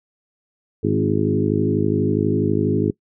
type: harmonic tone with a mistuned harmonic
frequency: 52.2 Hz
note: G#1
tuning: 10 cents sharp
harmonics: 2 / 3 / 4 / 5 / 6 / 7 / 8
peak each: -24 / -24 / -24 / -24 / -24 / -24 / -24 dBFS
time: 0.83-2.91 s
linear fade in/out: 10 ms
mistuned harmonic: 6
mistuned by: +16 cents
effects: noise-tail reverb RT60 0.1 s tail -22 dB re dry